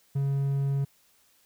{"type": "tone", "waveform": "triangle", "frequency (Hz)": 138.59, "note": "C#3", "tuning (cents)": 0, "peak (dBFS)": -22, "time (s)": [0.15, 0.85], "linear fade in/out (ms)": 10, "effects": ["white hiss -64 dBFS RMS until 1.45 s"]}